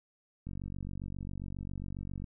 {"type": "click train", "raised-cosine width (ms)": 5, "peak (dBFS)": -28, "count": 85, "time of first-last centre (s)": [0.47, 2.242], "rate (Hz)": 47.4, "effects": []}